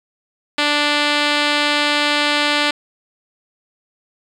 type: tone with low-pass filter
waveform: 5% pulse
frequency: 293.7 Hz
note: D4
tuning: in tune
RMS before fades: -17 dBFS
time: 0.58-2.71 s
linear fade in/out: 5 ms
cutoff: 5100 Hz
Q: 1.7
effects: 7-bit